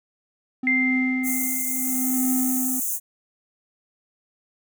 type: tone with tremolo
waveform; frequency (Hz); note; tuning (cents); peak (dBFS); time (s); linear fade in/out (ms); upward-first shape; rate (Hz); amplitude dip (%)
triangle; 257; C4; -31; -18; 0.63-2.8; 5; triangle; 0.74; 85
type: tone with exponential decay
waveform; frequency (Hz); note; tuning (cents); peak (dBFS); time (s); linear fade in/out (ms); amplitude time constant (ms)
sine; 2093; C7; 0; -17; 0.67-2.61; 1; 420
type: high-pass noise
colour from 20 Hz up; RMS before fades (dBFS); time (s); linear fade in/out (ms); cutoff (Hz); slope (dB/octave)
white; -26; 1.23-3; 50; 6200; 96
effects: none